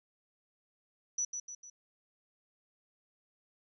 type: tone with echo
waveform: sine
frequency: 5920 Hz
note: F#8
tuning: in tune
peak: -30 dBFS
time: 1.18-1.25 s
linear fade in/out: 5 ms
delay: 150 ms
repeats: 3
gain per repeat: -6 dB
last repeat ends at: 1.7 s
effects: none